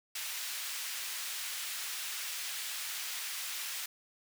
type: high-pass noise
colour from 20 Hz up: pink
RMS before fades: -39 dBFS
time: 0.15-3.86 s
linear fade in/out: 5 ms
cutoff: 2100 Hz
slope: 12 dB/octave
effects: none